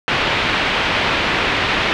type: low-pass noise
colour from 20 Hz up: white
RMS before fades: -18 dBFS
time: 0.08-1.93 s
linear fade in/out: 0 ms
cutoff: 3200 Hz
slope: 24 dB/octave
effects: none